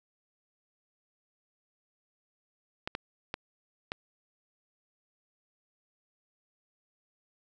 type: clicks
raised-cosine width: 0.3 ms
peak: -17 dBFS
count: 4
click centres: 2.875 / 2.951 / 3.341 / 3.919 s
effects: none